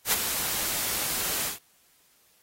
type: noise with ADSR envelope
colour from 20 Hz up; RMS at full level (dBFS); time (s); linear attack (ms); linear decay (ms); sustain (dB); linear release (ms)
white; -22; 0.05-1.59; 71; 34; -7; 140
effects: white hiss -63 dBFS RMS until 2.42 s + AAC 48 kbps